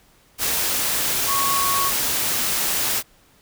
sine tone in noise, 1108.7 Hz, C#6, in tune, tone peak -21 dBFS, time 1.26-1.92 s, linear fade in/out 50 ms, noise white, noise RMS -22 dBFS, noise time 0.38-3.03 s, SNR -2 dB, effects pink hiss -56 dBFS RMS until 3.41 s

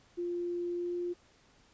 sine tone with pitch glide, 349.2 to 351.4 Hz, F4 to F4, 0 to +11 cents, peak -32 dBFS, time 0.17-1.14 s, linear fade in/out 20 ms, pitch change +11 cents, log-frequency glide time 0.75-0.95 s, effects pink hiss -64 dBFS RMS until 1.73 s + resampled to 16000 Hz

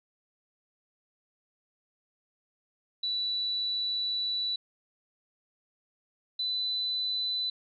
sine tone pair in turn, 3953 / 3999 Hz, B7 / B7, +1 / +21 cents, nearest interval unison, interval 20 cents, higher second, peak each -28 dBFS, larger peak neither, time 3.03-4.56 / 6.39-7.5 s, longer first, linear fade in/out 5 ms, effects none

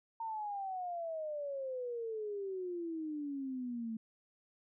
sine exponential sweep, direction down, 919 to 220.1 Hz, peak -37 dBFS, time 0.2-3.97 s, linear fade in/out 5 ms, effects none

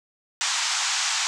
white band-pass noise, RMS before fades -25 dBFS, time 0.41-1.27 s, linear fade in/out 0 ms, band 770 to 7600 Hz, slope 48 dB/octave, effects none

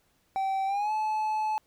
triangle tone with pitch glide, 773 to 862.7 Hz, G5 to A5, -24 to -34 cents, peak -24 dBFS, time 0.36-1.58 s, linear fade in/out 0 ms, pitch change +190 cents, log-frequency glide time 0.66-0.92 s, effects pink hiss -69 dBFS RMS until 1.66 s

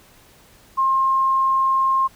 sine tone, 1065 Hz, C6, 30 cents sharp, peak -15 dBFS, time 0.77-2.08 s, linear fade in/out 20 ms, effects pink hiss -51 dBFS RMS until 2.15 s

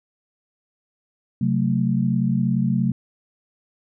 sine chord, F# diminished, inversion second, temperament just, 133.2 / 185 / 222 Hz, C3 / F#3 / A3, +31 / 0 / +16 cents, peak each -22 dBFS, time 1.41-2.92 s, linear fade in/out 5 ms, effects none

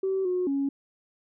sine tone with pitch steps, 383.1 / 363 / 277.2 Hz, G4 / F#4 / C#4, -40 / -33 / 0 cents, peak -23 dBFS, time 0.03-0.69 s, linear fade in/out 5 ms, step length 220 ms, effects tanh soft clip ceiling -19 dBFS

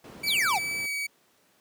brown noise, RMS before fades -37 dBFS, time 0.04-0.86 s, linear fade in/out 2 ms
40% pulse tone with pitch glide, 2298 to 2269 Hz, D7 to C#7, -38 to +40 cents, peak -28 dBFS, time 0.23-1.07 s, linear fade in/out 10 ms, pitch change -22 cents, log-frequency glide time 0.8-0.9 s
square exponential sweep, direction down, 4978 to 674 Hz, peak -24 dBFS, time 0.26-0.59 s, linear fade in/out 20 ms
effects pink hiss -64 dBFS RMS until 1.6 s + high-pass 200 Hz 12 dB/octave

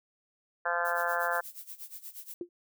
harmonic tone, 172.6 Hz, F3, 20 cents flat, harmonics 3 / 4 / 5 / 6 / 7 / 8 / 9 / 10, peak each -36 / -34 / -37 / -36 / -39 / -35 / -34 / -36 dBFS, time 0.65-1.41 s, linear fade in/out 10 ms
violet noise with tremolo, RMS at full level -42 dBFS, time 0.85-2.34 s, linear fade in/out 0 ms, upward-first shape sine, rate 8.4 Hz, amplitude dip 85%
sine tone with exponential decay, 349.2 Hz, F4, in tune, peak -29 dBFS, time 2.41-2.49 s, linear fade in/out 2 ms, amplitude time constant 17 ms
effects none

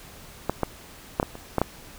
clicks, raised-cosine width 1 ms, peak -8 / -8 / -6 / -10 / -23 / -7 / -6 dBFS, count 7, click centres 0.496 / 0.633 / 1.199 / 1.229 / 1.354 / 1.583 / 1.616 s, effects pink hiss -46 dBFS RMS until 1.98 s

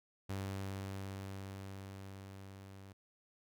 sawtooth tone with level ramp, 97.2 Hz, G2, 14 cents flat, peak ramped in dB -34 to -48 dBFS, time 0.29-2.93 s, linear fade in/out 10 ms, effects none

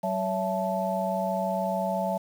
sine tone cluster, 189.2 / 563 / 663 / 874 Hz, F#3 / C#5 / E5 / A5, +39 / +27 / +10 / -12 cents, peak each -31 / -32 / -29 / -31 dBFS, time 0.03-2.18 s, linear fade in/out 10 ms, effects 8-bit

